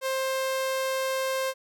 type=tone; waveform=sawtooth; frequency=528 Hz; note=C5; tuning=16 cents sharp; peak=-22 dBFS; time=0.01-1.54 s; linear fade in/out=50 ms; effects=none